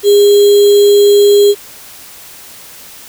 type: tone with sample-and-hold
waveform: sine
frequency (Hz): 407.9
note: G#4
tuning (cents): -31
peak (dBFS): -3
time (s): 0.03-1.55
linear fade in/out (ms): 50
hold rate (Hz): 3675
effects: white hiss -34 dBFS RMS until 3.08 s